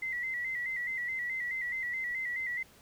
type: tone with vibrato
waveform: sine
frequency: 2003 Hz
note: B6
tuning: 24 cents sharp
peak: -32 dBFS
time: 0.02-2.63 s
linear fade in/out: 5 ms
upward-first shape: square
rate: 4.7 Hz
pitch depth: 55 cents each way
effects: pink hiss -59 dBFS RMS until 2.81 s